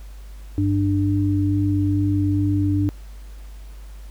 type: tone pair together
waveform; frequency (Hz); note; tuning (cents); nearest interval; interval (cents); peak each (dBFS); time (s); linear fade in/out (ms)
sine; 98 / 296.3; G2 / D4; 0 / +15; octave + perfect fifth; 1915; -19 / -20; 0.58-2.89; 0
effects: added 50 Hz sine -35 dBFS peak until 4.1 s + pink hiss -52 dBFS RMS until 4.1 s